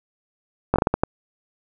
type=slowing click train; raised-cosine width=1 ms; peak=-3 dBFS; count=7; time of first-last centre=0.74-1.035 s; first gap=19 ms; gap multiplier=1.38; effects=none